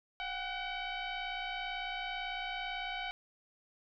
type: tone with frequency modulation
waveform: sine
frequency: 784 Hz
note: G5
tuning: in tune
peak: -36 dBFS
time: 0.2-3.11 s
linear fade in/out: 0 ms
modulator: 755 Hz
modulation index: 3.5
effects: none